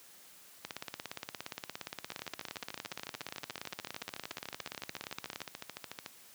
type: two click trains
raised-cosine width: 0.2 ms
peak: -23 / -21 dBFS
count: 55 / 83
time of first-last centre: 2.12-6.062 / 0.65-5.417 s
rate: 13.7 / 17.2 Hz
effects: white hiss -57 dBFS RMS until 6.34 s + high-pass 100 Hz 12 dB/octave